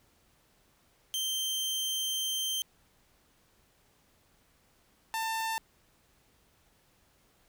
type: tone pair in turn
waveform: sawtooth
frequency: 3136 / 894.4 Hz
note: G7 / A5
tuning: 0 / +28 cents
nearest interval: octave + minor seventh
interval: 2172 cents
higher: first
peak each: -27 / -27 dBFS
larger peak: neither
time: 1.14-2.62 / 5.14-5.58 s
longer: first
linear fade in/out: 0 ms
effects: pink hiss -67 dBFS RMS until 7.48 s